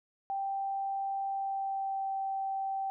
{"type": "tone with pitch glide", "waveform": "sine", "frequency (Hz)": [784, 777.2], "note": ["G5", "G5"], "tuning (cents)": [0, -15], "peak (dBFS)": -31, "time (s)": [0.3, 2.9], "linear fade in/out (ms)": 0, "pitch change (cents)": -15, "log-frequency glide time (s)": [1.27, 2.13], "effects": []}